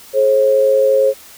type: tone pair together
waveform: sine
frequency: 426 / 537.2 Hz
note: G#4 / C5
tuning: +44 / +46 cents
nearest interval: major third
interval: 402 cents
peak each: -16 / -10 dBFS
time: 0.13-1.14 s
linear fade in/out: 50 ms
effects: white hiss -40 dBFS RMS until 1.37 s